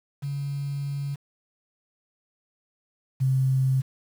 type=tone pair in turn; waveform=sine; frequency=141 / 131.98 Hz; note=C#3 / C3; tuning=+30 / +15 cents; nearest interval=minor second; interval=115 cents; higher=first; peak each=-27 / -19 dBFS; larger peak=second; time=0.22-1.16 / 3.2-3.82 s; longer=first; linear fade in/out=20 ms; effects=8-bit